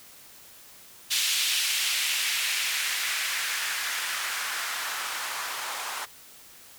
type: noise with band-pass filter sweep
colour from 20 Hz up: blue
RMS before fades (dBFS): -29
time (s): 1.1-6.06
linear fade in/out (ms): 20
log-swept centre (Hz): 3200 to 940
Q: 1.5
effects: white hiss -50 dBFS RMS until 6.78 s